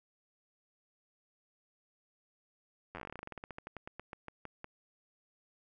slowing click train, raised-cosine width 0.5 ms, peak -28 dBFS, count 28, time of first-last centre 2.95-4.644 s, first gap 10 ms, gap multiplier 1.12, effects none

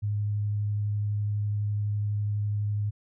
sine tone with vibrato, 103.83 Hz, G#2, in tune, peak -25 dBFS, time 0.02-2.91 s, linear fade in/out 20 ms, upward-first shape sine, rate 12 Hz, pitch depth 9 cents each way, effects none

